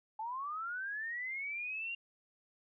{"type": "linear sweep", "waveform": "sine", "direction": "up", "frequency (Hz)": [853, 2794], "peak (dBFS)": -37, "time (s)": [0.19, 1.95], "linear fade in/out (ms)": 5, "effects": []}